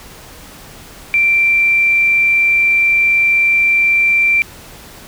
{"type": "tone", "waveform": "sine", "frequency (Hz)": 2353, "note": "D7", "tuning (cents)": 3, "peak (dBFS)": -9, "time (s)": [1.14, 4.42], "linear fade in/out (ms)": 0, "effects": ["pink hiss -37 dBFS RMS until 5.07 s"]}